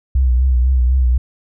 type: tone with vibrato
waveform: sine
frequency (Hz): 63.3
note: B1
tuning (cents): +43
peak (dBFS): -10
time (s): 0.15-1.18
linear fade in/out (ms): 5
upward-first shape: triangle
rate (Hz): 4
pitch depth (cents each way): 83
effects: none